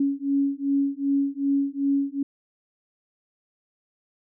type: beating tone pair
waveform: sine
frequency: 277.2 / 279.8 Hz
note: C#4 / C#4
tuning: 0 / +16 cents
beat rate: 2.6 Hz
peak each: -24 dBFS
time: 0-2.23 s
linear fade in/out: 5 ms
effects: none